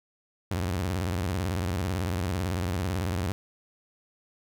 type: tone with vibrato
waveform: sawtooth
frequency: 90.1 Hz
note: F#2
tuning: 45 cents flat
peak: -23 dBFS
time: 0.51-3.32 s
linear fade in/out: 0 ms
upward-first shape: square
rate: 18 Hz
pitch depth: 180 cents each way
effects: none